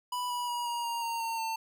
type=tone with pitch steps; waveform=square; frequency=987.8 / 974.8 / 961.9 / 949.2 / 936.7 / 924.3 / 912.1 / 900.1 Hz; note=B5 / B5 / B5 / A#5 / A#5 / A#5 / A#5 / A5; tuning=0 / -23 / -46 / +31 / +8 / -15 / -38 / +39 cents; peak=-32 dBFS; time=0.12-1.56 s; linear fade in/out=5 ms; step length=180 ms; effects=none